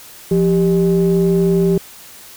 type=ring-modulated tone; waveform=triangle; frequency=109.7 Hz; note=A2; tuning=5 cents flat; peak=-6 dBFS; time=0.31-1.78 s; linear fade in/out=5 ms; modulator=283 Hz; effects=white hiss -39 dBFS RMS until 2.36 s